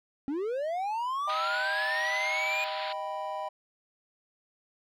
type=linear sweep; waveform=triangle; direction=up; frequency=263.4 to 2464 Hz; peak=-27 dBFS; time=0.28-2.64 s; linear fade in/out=0 ms
type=chord; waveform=triangle; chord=Eb augmented; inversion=none; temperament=equal; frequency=622.3 / 784 / 987.8 Hz; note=Eb5 / G5 / B5; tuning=0 / 0 / 0 cents; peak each=-35 dBFS; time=1.27-3.49 s; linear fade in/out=10 ms
type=band-pass noise; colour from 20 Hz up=white; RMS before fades=-39 dBFS; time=1.29-2.93 s; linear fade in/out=5 ms; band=1200 to 4500 Hz; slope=96 dB/octave
effects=none